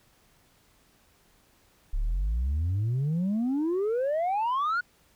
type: exponential sweep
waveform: sine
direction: up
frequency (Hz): 32.84 to 1480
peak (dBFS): -22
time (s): 1.93-4.81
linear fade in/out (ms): 10
effects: tanh soft clip ceiling -23 dBFS + pink hiss -63 dBFS RMS until 5.15 s

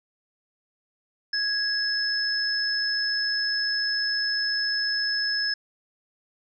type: tone pair together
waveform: sine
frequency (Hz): 1661.2 / 5207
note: G#6 / E8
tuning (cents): 0 / -22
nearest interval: octave + minor sixth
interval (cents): 1978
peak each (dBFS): -27 / -25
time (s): 1.33-5.54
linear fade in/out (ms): 5
effects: none

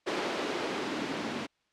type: noise with band-pass filter sweep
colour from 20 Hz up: blue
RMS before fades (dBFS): -33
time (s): 0.06-1.47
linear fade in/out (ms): 20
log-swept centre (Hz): 380 to 230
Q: 2.1
effects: white hiss -73 dBFS RMS until 1.72 s + low-pass 4000 Hz 12 dB/octave

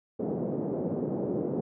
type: band-pass noise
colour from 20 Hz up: white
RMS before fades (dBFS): -31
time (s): 0.19-1.61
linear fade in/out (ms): 10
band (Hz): 140 to 490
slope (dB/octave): 24
effects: none

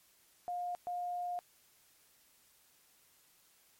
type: tone bursts at uneven times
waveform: sine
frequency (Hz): 710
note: F5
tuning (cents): +28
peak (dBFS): -35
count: 2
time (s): 0.48-0.75 / 0.87-1.39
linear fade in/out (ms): 0
effects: white hiss -67 dBFS RMS until 3.79 s + MP3 64 kbps

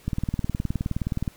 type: click train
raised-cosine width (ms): 5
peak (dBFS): -13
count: 24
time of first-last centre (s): 0.08-1.278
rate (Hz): 19.2
effects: pink hiss -53 dBFS RMS until 1.36 s

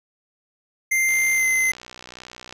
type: tone with pitch glide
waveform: square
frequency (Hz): 2093 to 2062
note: C7 to C7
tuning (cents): 0 to -26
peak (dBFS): -18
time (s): 0.91-1.72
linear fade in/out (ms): 10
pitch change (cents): -26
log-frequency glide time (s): 1.34-1.45
type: click train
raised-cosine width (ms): 0.2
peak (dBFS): -21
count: 90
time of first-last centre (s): 1.09-2.525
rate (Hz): 62
effects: none

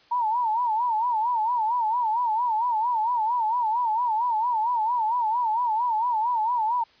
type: tone with vibrato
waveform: sine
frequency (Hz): 921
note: A#5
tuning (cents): -21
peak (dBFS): -21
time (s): 0.11-6.84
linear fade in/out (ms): 10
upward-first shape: sine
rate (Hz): 4.4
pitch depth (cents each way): 130
effects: white hiss -57 dBFS RMS until 7 s + resampled to 11025 Hz

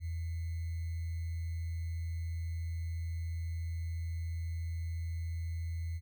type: tone with sample-and-hold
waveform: sine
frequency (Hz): 83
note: E2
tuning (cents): +12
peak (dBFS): -34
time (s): 0-6.01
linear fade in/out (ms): 50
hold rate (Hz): 2100
effects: none

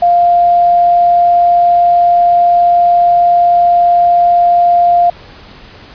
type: tone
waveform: sine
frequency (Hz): 698.5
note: F5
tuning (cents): 0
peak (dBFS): -5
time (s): 0.02-5.1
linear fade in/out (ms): 5
effects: pink hiss -36 dBFS RMS until 5.94 s + resampled to 11025 Hz

